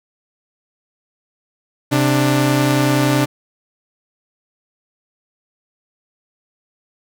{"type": "tone pair together", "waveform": "sawtooth", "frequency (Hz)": [132.2, 295.1], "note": ["C3", "D4"], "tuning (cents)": [18, 8], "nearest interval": "octave + major second", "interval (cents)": 1390, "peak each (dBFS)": -12, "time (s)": [1.91, 3.26], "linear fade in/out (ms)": 20, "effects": []}